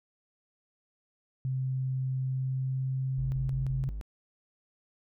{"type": "tone with pitch glide", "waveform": "sine", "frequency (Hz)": [130.81, 132.48], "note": ["C3", "C3"], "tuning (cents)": [0, 22], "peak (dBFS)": -28, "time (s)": [1.45, 3.89], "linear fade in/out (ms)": 0, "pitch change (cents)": 22, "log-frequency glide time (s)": [2.2, 3.46]}
{"type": "tone bursts", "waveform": "triangle", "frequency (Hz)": 51.6, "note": "G#1", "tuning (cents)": -10, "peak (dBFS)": -32, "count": 5, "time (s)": [3.18, 4.012], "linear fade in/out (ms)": 0, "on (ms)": 140, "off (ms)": 33}
{"effects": []}